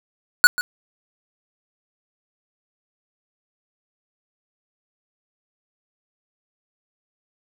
square tone with echo, 1463 Hz, F#6, 20 cents flat, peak -7 dBFS, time 0.44-0.47 s, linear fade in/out 0 ms, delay 140 ms, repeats 1, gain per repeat -15 dB, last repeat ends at 0.61 s, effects none

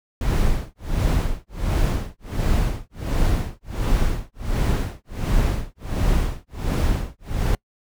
brown noise with tremolo, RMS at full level -18 dBFS, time 0.21-7.55 s, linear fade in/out 2 ms, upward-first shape sine, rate 1.4 Hz, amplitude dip 100%, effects noise-tail reverb RT60 0.1 s tail -26 dB re dry

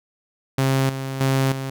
sawtooth tone with tremolo, 134.1 Hz, C3, 43 cents sharp, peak -13 dBFS, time 0.58-1.7 s, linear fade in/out 5 ms, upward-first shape square, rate 1.6 Hz, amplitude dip 65%, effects none

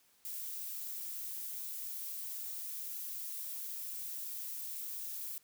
violet noise, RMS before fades -42 dBFS, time 0.25-5.38 s, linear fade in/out 0 ms, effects white hiss -69 dBFS RMS until 5.43 s

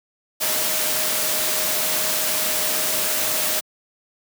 sine tone in noise, 622.3 Hz, D#5, in tune, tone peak -33 dBFS, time 0.4-3.61 s, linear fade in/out 20 ms, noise white, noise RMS -22 dBFS, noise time 0.4-3.61 s, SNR -14 dB, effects high-pass 150 Hz 12 dB/octave

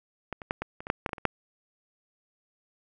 clicks, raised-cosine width 0.5 ms, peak -18 / -25 / -12 / -16 / -25 / -22 / -8 / -11 / -26 / -15 / -28 / -7 dBFS, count 12, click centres 0.327 / 0.418 / 0.509 / 0.62 / 0.805 / 0.869 / 0.901 / 1.062 / 1.092 / 1.132 / 1.182 / 1.253 s, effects none

